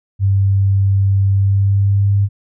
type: tone with pitch glide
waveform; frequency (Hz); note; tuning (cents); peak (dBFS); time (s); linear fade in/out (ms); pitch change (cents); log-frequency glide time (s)
sine; 98 to 100.23; G2 to G2; 0 to +39; -10; 0.19-2.29; 50; +39; 1.3-2.15
effects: none